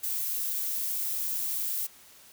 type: noise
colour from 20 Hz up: violet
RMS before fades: -31 dBFS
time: 0.03-1.87 s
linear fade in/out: 10 ms
effects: white hiss -54 dBFS RMS until 2.32 s